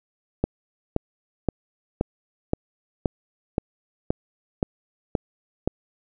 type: click train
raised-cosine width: 2 ms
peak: -7 dBFS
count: 11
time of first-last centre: 0.44-5.676 s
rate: 1.91 Hz
effects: none